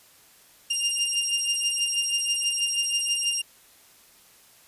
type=beating tone pair; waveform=20% pulse; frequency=2800 / 2806.2 Hz; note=F7 / F7; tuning=+4 / +8 cents; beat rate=6.2 Hz; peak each=-22 dBFS; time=0.7-3.42 s; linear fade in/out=10 ms; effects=white hiss -55 dBFS RMS until 4.67 s + resampled to 32000 Hz